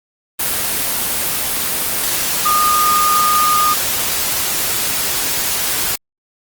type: tone in noise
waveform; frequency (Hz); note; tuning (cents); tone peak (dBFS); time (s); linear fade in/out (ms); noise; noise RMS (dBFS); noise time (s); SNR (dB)
sine; 1223; D#6; -30; -12; 2.45-3.74; 10; white; -18; 0.39-5.96; +3
effects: Opus 24 kbps